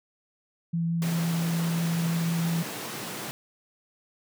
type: tone with vibrato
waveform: sine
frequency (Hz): 167.4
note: E3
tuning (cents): +27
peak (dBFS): -24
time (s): 0.73-2.63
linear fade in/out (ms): 10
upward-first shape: triangle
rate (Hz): 5.8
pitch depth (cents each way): 10
type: high-pass noise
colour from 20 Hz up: pink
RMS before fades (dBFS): -36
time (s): 1.02-3.31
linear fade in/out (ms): 0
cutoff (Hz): 120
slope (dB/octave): 48
effects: none